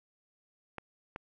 clicks, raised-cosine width 0.5 ms, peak -24 dBFS, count 2, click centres 0.783 / 1.161 s, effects none

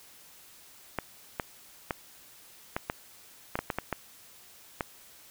clicks, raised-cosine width 0.5 ms, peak -14 dBFS, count 11, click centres 0.987 / 1.398 / 1.908 / 2.765 / 2.899 / 3.555 / 3.59 / 3.702 / 3.786 / 3.927 / 4.808 s, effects white hiss -54 dBFS RMS until 5.3 s

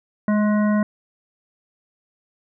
harmonic tone with a mistuned harmonic, 211 Hz, G#3, 28 cents sharp, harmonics 1 / 3 / 5 / 7 / 9, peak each -16 / -26 / -30 / -33 / -35 dBFS, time 0.28-0.83 s, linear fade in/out 2 ms, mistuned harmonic 1, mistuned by -17 cents, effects none

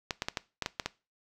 clicks, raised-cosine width 0.2 ms, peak -13 dBFS, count 8, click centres 0.108 / 0.221 / 0.285 / 0.372 / 0.623 / 0.661 / 0.798 / 0.86 s, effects noise-tail reverb RT60 0.3 s tail -20 dB re dry

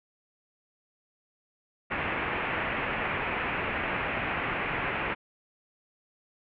white low-pass noise, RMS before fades -31 dBFS, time 1.9-5.15 s, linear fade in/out 20 ms, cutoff 2600 Hz, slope 48 dB/octave, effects none

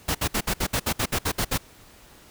pink noise bursts, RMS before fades -24 dBFS, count 12, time 0.08-1.579 s, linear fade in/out 10 ms, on 69 ms, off 61 ms, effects pink hiss -51 dBFS RMS until 2.3 s

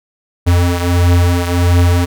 square beating tone pair, 87.31 / 88.81 Hz, F2 / F2, 0 / +30 cents, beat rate 1.5 Hz, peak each -11 / -16 dBFS, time 0.46-2.06 s, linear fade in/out 20 ms, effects none

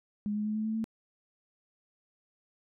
sine tone with pitch steps, 207.7 / 210.6 / 213.5 / 216.5 / 219.5 / 222.6 Hz, G#3 / G#3 / G#3 / A3 / A3 / A3, 0 / +24 / +48 / -28 / -4 / +20 cents, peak -29 dBFS, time 0.26-0.842 s, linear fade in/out 0 ms, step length 97 ms, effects none

